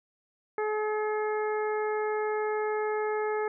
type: harmonic tone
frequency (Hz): 426.7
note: G#4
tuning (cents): +47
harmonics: 1 / 2 / 3 / 4 / 5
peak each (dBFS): -28 / -34 / -38 / -40 / -42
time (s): 0.58-3.48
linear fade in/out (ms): 2
effects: none

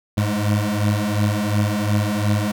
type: beating tone pair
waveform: 25% pulse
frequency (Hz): 102.7 / 105.5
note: G#2 / G#2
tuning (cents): -19 / +28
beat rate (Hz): 2.8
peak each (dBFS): -17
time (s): 0.17-2.52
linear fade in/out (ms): 10
effects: none

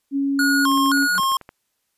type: tone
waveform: sine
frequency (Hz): 277.2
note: C#4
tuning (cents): 0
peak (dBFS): -18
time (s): 0.11-1.08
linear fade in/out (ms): 50
type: tone with vibrato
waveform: square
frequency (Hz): 1245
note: D#6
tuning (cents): +1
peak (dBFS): -18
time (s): 0.39-1.37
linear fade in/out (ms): 2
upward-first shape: square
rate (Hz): 1.9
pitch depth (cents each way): 260
type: clicks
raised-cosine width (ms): 0.5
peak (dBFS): -23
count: 11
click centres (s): 0.717 / 0.775 / 0.861 / 0.974 / 1.025 / 1.154 / 1.185 / 1.233 / 1.319 / 1.413 / 1.491
type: tone with exponential growth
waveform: sine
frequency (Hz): 185.3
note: F#3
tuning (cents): +3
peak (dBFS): -27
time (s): 1.02-1.2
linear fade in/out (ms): 0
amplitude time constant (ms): 38
effects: white hiss -72 dBFS RMS until 1.97 s + resampled to 32000 Hz

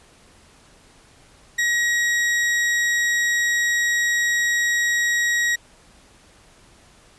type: tone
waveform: 40% pulse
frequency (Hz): 1900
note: A#6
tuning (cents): +33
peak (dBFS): -17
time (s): 1.58-5.56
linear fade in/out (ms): 10
effects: pink hiss -52 dBFS RMS until 7.18 s + resampled to 24000 Hz

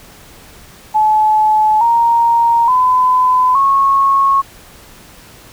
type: tone with pitch steps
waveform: sine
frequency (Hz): 860 / 932.4 / 1011 / 1096.1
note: A5 / A#5 / B5 / C#6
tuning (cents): -40 / 0 / +40 / -20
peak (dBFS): -8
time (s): 0.94-4.42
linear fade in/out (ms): 20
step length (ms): 870
effects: pink hiss -40 dBFS RMS until 5.52 s

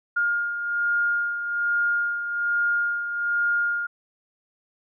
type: beating tone pair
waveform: sine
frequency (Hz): 1415 / 1416.2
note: F6 / F6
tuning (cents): +22 / +24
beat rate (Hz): 1.2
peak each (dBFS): -22 / -30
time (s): 0.16-3.87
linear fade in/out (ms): 10
effects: none

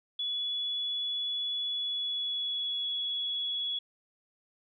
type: tone with pitch glide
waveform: sine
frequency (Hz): 3408 to 3371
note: G#7 to G#7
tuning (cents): +44 to +25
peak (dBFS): -30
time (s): 0.19-3.79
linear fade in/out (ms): 5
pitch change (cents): -19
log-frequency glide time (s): 1.65-2.91
effects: none

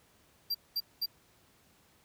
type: tone bursts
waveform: square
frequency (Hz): 4728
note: D8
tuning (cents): +11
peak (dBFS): -30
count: 3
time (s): 0.5-1.061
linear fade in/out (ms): 10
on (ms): 47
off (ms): 210
effects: pink hiss -65 dBFS RMS until 2.04 s + high-pass 60 Hz 12 dB/octave

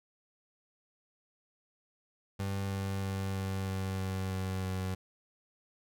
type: tone with pitch steps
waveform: 30% pulse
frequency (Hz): 98 / 97.38 / 96.76 / 96.15 / 95.54 / 94.94 / 94.33 / 93.74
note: G2 / G2 / G2 / G2 / G2 / F#2 / F#2 / F#2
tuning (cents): 0 / -11 / -22 / -33 / -44 / +45 / +34 / +23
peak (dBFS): -30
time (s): 2.39-4.95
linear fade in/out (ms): 10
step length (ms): 320
effects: none

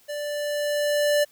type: tone with level ramp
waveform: square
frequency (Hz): 587.3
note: D5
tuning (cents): 0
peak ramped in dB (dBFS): -30 to -18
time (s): 0.08-1.25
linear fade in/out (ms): 20
effects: white hiss -58 dBFS RMS until 1.31 s

